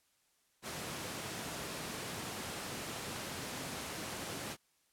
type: high-pass noise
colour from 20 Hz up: pink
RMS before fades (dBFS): -42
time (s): 0.62-4.57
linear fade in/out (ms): 50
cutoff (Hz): 120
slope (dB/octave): 12
effects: white hiss -74 dBFS RMS until 4.92 s + low-pass 12000 Hz 12 dB/octave